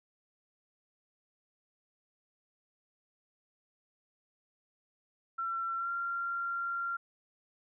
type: tone with pitch glide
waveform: sine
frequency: 1353 to 1381.4 Hz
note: E6 to F6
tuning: +45 to -19 cents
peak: -32 dBFS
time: 5.38-6.97 s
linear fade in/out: 10 ms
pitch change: +36 cents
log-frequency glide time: 5.77-5.89 s
effects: none